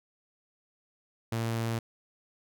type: tone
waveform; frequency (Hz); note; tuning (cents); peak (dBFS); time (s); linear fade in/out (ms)
sawtooth; 114.5; A#2; -31; -25; 1.32-1.79; 5
effects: none